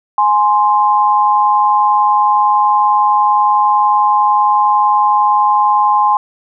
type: tone pair together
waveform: sine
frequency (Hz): 835.6 / 1046.5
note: G#5 / C6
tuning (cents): +10 / 0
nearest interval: major third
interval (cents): 390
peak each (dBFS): -11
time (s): 0.18-6.17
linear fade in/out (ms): 2
effects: none